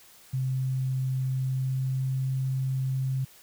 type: tone with pitch glide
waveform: sine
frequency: 130.81 to 132.1 Hz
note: C3 to C3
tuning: 0 to +17 cents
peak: -25 dBFS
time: 0.33-3.25 s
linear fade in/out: 10 ms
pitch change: +17 cents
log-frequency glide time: 1.34-2.22 s
effects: white hiss -54 dBFS RMS until 3.42 s